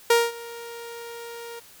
sawtooth tone with ADSR envelope, 468.2 Hz, A#4, 8 cents sharp, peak -10 dBFS, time 0.1-1.6 s, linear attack 5 ms, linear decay 210 ms, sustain -22 dB, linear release 13 ms, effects white hiss -50 dBFS RMS until 1.8 s

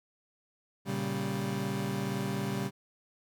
30% pulse chord, G diminished, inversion first, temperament equal, 116.54 / 138.59 / 196 Hz, Bb2 / Db3 / G3, 0 / 0 / 0 cents, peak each -36 / -33 / -31 dBFS, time 0.85-2.71 s, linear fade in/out 50 ms, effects none

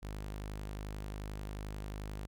sawtooth tone, 51.3 Hz, G#1, 21 cents flat, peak -36 dBFS, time 0.02-2.27 s, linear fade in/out 20 ms, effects none

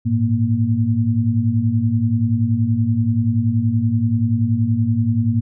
sine tone cluster, 104.3 / 114.8 / 234.2 Hz, G#2 / A#2 / A#3, +8 / -26 / +8 cents, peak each -19 dBFS, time 0.05-5.41 s, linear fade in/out 20 ms, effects none

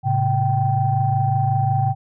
sine tone cluster, 110.1 / 135.6 / 776 Hz, A2 / C#3 / G5, +2 / -38 / -18 cents, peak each -20 dBFS, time 0.03-1.95 s, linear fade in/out 50 ms, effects tanh soft clip ceiling -6 dBFS

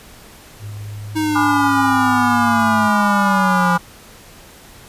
sine tone, 104.1 Hz, G#2, 5 cents sharp, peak -27 dBFS, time 0.59-2.91 s, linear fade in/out 50 ms
square exponential sweep, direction down, 315.1 to 174.61 Hz, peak -17 dBFS, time 1.15-3.78 s, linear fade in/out 20 ms
sine chord, G# diminished seventh, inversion none, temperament just, 830.6 / 996.7 / 1196.1 / 1435.3 Hz, G#5 / B5 / D6 / F6, 0 / +16 / +31 / +47 cents, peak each -20 dBFS, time 1.35-3.78 s, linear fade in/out 10 ms
effects pink hiss -42 dBFS RMS until 4.88 s + resampled to 32000 Hz

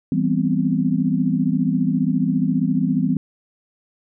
sine chord, C major seventh, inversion first, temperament equal, 164.81 / 196 / 246.9 / 261.6 Hz, E3 / G3 / B3 / C4, 0 / 0 / 0 / 0 cents, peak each -22 dBFS, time 0.12-3.17 s, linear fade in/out 2 ms, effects none

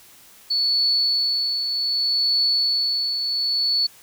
sine tone with tremolo, 4435 Hz, C#8, in tune, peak -16 dBFS, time 0.5-3.87 s, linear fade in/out 10 ms, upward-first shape triangle, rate 0.65 Hz, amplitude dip 50%, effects white hiss -49 dBFS RMS until 4.02 s

